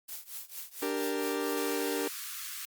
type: noise with tremolo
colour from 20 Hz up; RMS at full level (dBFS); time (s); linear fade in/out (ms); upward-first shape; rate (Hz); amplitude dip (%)
blue; -39; 0.08-1.6; 10; triangle; 4.4; 95
type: chord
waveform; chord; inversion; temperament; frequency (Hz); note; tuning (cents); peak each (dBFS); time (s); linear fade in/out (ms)
40% pulse; G minor; second; equal; 293.7 / 392 / 466.2; D4 / G4 / Bb4; 0 / 0 / 0; -34; 0.82-2.08; 5
type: high-pass noise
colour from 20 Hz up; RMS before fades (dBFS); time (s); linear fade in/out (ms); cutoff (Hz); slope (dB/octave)
white; -40; 1.57-2.65; 0; 1100; 96
effects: Opus 48 kbps